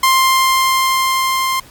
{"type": "tone with level ramp", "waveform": "sawtooth", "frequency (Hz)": 1052, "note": "C6", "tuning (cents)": 9, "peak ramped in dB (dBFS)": [-5, -11], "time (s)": [0.03, 1.6], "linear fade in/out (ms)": 5, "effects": ["pink hiss -42 dBFS RMS until 1.7 s", "MP3 96 kbps"]}